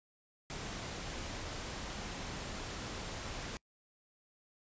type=noise; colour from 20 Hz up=pink; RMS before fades=-42 dBFS; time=0.5-3.57 s; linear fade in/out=0 ms; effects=noise-tail reverb RT60 0.1 s tail -26 dB re dry + resampled to 16000 Hz